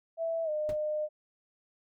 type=tone with pitch glide; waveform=sine; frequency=659 to 607.8 Hz; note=E5 to D#5; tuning=-1 to -41 cents; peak=-29 dBFS; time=0.17-1.09 s; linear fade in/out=50 ms; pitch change=-140 cents; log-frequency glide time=0.44-0.5 s
type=noise with exponential decay; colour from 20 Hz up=brown; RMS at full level=-32 dBFS; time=0.69-0.78 s; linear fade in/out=1 ms; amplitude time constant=19 ms
effects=none